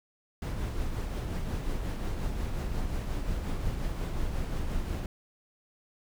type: noise with tremolo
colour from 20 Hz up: brown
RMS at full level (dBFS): -30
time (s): 0.42-5.06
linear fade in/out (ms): 2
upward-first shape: triangle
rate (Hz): 5.6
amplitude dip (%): 40
effects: none